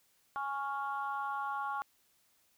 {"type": "chord", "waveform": "sine", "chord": "Db major", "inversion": "second", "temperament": "equal", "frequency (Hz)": [830.6, 1108.7, 1396.9], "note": ["Ab5", "Db6", "F6"], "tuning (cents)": [0, 0, 0], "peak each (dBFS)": [-37, -37, -40], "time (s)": [0.36, 1.82], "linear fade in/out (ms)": 0, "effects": ["tanh soft clip ceiling -26 dBFS", "white hiss -71 dBFS RMS until 2.57 s"]}